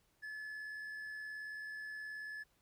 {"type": "tone with amplitude modulation", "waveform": "triangle", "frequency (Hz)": 1720, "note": "A6", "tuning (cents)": -40, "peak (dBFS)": -40, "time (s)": [0.22, 2.44], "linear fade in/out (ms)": 20, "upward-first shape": "sine", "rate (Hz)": 78.7, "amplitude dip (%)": 30, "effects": ["pink hiss -75 dBFS RMS until 2.61 s"]}